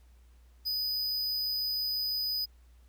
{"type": "tone", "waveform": "square", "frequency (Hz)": 4983, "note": "D#8", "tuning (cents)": 2, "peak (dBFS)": -30, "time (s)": [0.65, 2.46], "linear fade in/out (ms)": 20, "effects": ["added 60 Hz sine -55 dBFS peak until 2.88 s", "pink hiss -70 dBFS RMS until 2.88 s"]}